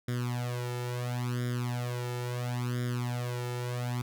sawtooth tone with flanger, 122.5 Hz, B2, 14 cents flat, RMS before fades -33 dBFS, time 0.08-4.02 s, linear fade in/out 5 ms, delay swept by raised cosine 0.57 to 2.27 ms, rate 0.73 Hz, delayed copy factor +1, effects none

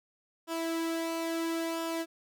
sawtooth tone with flanger, 329.6 Hz, E4, in tune, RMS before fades -33 dBFS, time 0.47-2.06 s, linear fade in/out 50 ms, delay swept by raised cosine 0.47 to 2.47 ms, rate 0.74 Hz, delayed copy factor -0.5, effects none

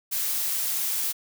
blue noise, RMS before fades -27 dBFS, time 0.11-1.13 s, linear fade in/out 20 ms, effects none

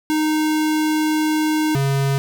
square tone pair in turn, 309.1 / 137.69 Hz, D#4 / C#3, -11 / -11 cents, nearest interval octave + major second, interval 1400 cents, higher first, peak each -17 dBFS, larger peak neither, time 0.1-1.75 / 1.75-2.18 s, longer first, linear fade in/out 0 ms, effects none

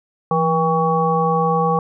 harmonic tone with a mistuned harmonic, 160.4 Hz, E3, 47 cents flat, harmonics 1 / 3 / 5 / 7, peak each -20 / -20 / -20 / -20 dBFS, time 0.31-1.79 s, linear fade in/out 2 ms, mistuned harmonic 1, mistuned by +87 cents, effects none

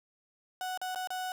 35% pulse tone with dropouts, 740 Hz, F#5, in tune, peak -32 dBFS, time 0.61-1.32 s, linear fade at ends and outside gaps 1 ms, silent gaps 0.775-0.815 / 0.948-0.958 / 1.073-1.104 s, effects none

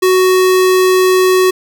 square tone, 371.3 Hz, F#4, 6 cents sharp, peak -8 dBFS, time 0.02-1.51 s, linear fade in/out 10 ms, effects none

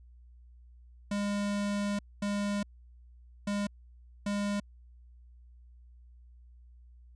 square tone bursts at uneven times, 203.4 Hz, G#3, 36 cents flat, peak -30 dBFS, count 4, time 1.11-1.99 / 2.22-2.63 / 3.47-3.67 / 4.26-4.6 s, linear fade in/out 5 ms, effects added 60 Hz sine -52 dBFS peak until 7.15 s + resampled to 22050 Hz

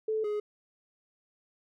sine / triangle tone pair in turn, 436.3 / 418.8 Hz, A4 / G#4, -15 / +15 cents, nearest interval minor second, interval 70 cents, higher first, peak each -27 dBFS, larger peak neither, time 0.08-0.24 / 0.24-0.4 s, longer neither, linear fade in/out 5 ms, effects none

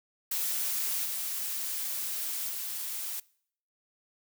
blue noise with level steps, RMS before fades -31 / -34 / -36 dBFS, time 0.31-3.2 s, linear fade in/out 5 ms, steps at 1.04 / 2.49 s, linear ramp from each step 20 ms, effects noise-tail reverb RT60 0.6 s tail -23 dB re dry

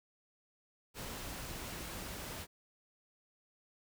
pink noise, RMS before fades -44 dBFS, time 0.94-2.47 s, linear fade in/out 50 ms, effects none

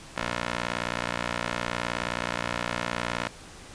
15% pulse tone with band-pass filter, 59.2 Hz, A#1, 27 cents sharp, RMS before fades -31 dBFS, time 0.16-3.28 s, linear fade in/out 10 ms, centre 1800 Hz, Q 0.73, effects pink hiss -46 dBFS RMS until 3.74 s + resampled to 22050 Hz

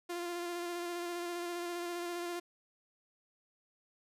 sawtooth tone with vibrato, 347.7 Hz, F4, 8 cents flat, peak -33 dBFS, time 0.09-2.4 s, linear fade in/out 10 ms, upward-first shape square, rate 15 Hz, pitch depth 16 cents each way, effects resampled to 32000 Hz + 12-bit

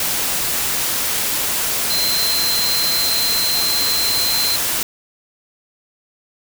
sine tone in noise, 4110 Hz, C8, 32 cents flat, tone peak -18 dBFS, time 1.9-4.56 s, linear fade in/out 2 ms, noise white, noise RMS -20 dBFS, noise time 0-4.83 s, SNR -1 dB, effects none

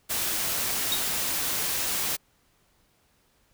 white noise, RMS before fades -28 dBFS, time 0.09-2.17 s, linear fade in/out 20 ms
sine tone with exponential decay, 3753 Hz, A#7, 11 cents sharp, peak -21 dBFS, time 0.92-1.05 s, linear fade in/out 2 ms, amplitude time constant 27 ms
effects pink hiss -66 dBFS RMS until 3.53 s

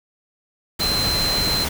sine tone in noise, 4098 Hz, C8, 37 cents flat, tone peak -20 dBFS, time 0.8-1.65 s, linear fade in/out 10 ms, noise pink, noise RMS -24 dBFS, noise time 0.79-1.69 s, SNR +1 dB, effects none

